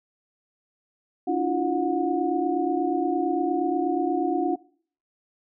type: tone cluster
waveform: sine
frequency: 287.1 / 326.3 / 354.8 / 727 Hz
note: D4 / E4 / F4 / F#5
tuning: -39 / -18 / +27 / -31 cents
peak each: -27 dBFS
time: 1.27-4.56 s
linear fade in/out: 10 ms
effects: noise-tail reverb RT60 0.5 s tail -21 dB re dry